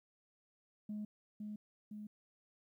sine tone with echo, 210.6 Hz, G#3, 24 cents sharp, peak -38 dBFS, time 0.89-1.05 s, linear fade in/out 5 ms, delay 510 ms, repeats 2, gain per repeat -3 dB, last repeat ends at 2.07 s, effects tanh soft clip ceiling -37 dBFS + 13-bit

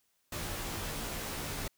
pink noise with comb filter, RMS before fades -38 dBFS, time 0.32-1.68 s, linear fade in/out 5 ms, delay 16 ms, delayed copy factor -0.7, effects white hiss -75 dBFS RMS until 1.77 s

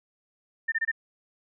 sine tone bursts, 1800 Hz, A6, 39 cents sharp, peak -23 dBFS, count 4, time 0.68-0.916 s, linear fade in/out 10 ms, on 41 ms, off 24 ms, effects none

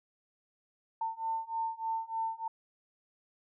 sine beating tone pair, 898 / 901.3 Hz, A5 / A5, +35 / +41 cents, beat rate 3.3 Hz, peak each -36 / -35 dBFS, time 1.01-2.48 s, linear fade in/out 5 ms, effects none

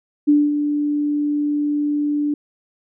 sine tone with ADSR envelope, 293.7 Hz, D4, in tune, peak -9 dBFS, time 0.27-2.34 s, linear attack 20 ms, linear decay 220 ms, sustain -8 dB, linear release 3 ms, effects none

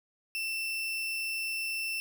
35% pulse tone, 2678 Hz, E7, 27 cents sharp, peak -30 dBFS, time 0.35-2 s, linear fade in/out 0 ms, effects none

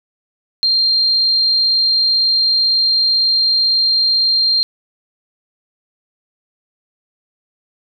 sine tone, 4186 Hz, C8, in tune, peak -11 dBFS, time 0.63-4.63 s, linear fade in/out 0 ms, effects none

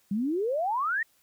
sine exponential sweep, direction up, 189.9 to 1906 Hz, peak -25 dBFS, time 0.11-1.03 s, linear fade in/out 5 ms, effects white hiss -66 dBFS RMS until 1.22 s

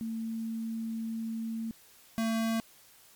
sine / square tone pair in turn, 225.3 / 225.3 Hz, A3 / A3, +41 / +41 cents, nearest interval unison, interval 0 cents, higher neither, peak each -32 / -28 dBFS, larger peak second, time 0.01-1.71 / 2.18-2.6 s, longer first, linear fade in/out 0 ms, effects white hiss -58 dBFS RMS until 3.15 s + MP3 96 kbps

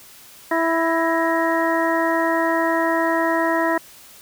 harmonic tone with a mistuned harmonic, 329.6 Hz, E4, in tune, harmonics 1 / 2 / 3 / 4 / 5 / 6, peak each -22 / -22 / -23 / -29 / -30 / -25 dBFS, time 0.51-3.78 s, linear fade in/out 5 ms, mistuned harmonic 6, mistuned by -87 cents, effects white hiss -45 dBFS RMS until 4.21 s

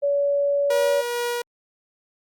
sine tone, 568 Hz, C#5, 42 cents sharp, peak -18 dBFS, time 0.02-1.02 s, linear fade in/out 20 ms
sawtooth tone with tremolo, 480.1 Hz, B4, 49 cents flat, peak -19 dBFS, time 0.7-1.42 s, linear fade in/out 5 ms, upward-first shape sine, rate 2.3 Hz, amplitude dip 25%
effects Opus 48 kbps

